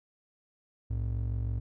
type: ring-modulated tone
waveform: triangle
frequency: 85 Hz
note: F2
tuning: 46 cents flat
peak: -24 dBFS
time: 0.9-1.6 s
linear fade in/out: 10 ms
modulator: 23.2 Hz
effects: none